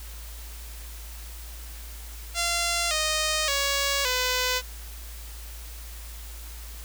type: tone with pitch steps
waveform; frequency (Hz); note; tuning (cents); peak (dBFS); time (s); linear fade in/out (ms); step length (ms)
5% pulse; 688 / 620.1 / 558.8 / 503.6; F5 / D#5 / C#5 / B4; -26 / -6 / +14 / +34; -12; 2.34-4.62; 50; 570
effects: added 56 Hz sine -38 dBFS peak until 6.84 s + white hiss -45 dBFS RMS until 6.84 s